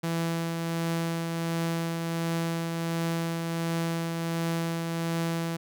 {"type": "tone with tremolo", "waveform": "sawtooth", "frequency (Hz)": 166.3, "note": "E3", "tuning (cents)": 16, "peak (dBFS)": -22, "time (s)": [0.03, 5.57], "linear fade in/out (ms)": 10, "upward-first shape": "triangle", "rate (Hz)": 1.4, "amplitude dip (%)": 35, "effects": []}